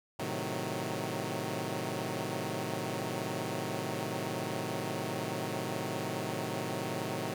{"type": "chord", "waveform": "10% pulse", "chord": "A diminished seventh", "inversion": "none", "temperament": "equal", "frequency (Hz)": [110, 130.81, 155.56, 185], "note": ["A2", "C3", "Eb3", "Gb3"], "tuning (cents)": [0, 0, 0, 0], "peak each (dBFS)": -31, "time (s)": [0.19, 7.34], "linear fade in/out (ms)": 5, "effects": []}